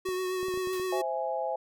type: tone with vibrato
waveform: square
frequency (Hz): 370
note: F#4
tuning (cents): 0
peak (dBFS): -30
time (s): 0.05-1.02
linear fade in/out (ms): 10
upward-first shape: triangle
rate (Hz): 7.8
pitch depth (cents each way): 27
type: clicks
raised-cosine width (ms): 2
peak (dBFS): -31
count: 7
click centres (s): 0.088 / 0.43 / 0.484 / 0.54 / 0.575 / 0.673 / 0.798
type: noise with exponential decay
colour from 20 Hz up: white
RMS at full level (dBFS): -43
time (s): 0.73-1.01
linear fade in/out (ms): 1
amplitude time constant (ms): 59
type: chord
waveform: sine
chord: C augmented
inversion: none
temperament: equal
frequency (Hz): 523.3 / 659.3 / 830.6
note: C5 / E5 / G#5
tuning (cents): 0 / 0 / 0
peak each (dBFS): -33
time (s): 0.92-1.56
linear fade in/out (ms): 5
effects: none